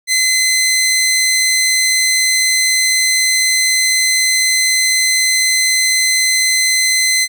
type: tone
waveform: 15% pulse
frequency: 2046 Hz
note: C7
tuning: 39 cents flat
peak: -5 dBFS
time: 0.07-7.28 s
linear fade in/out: 50 ms
effects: none